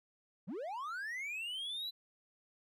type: linear sweep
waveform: triangle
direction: up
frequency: 142.2 to 4024 Hz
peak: -37 dBFS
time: 0.47-1.91 s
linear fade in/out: 20 ms
effects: none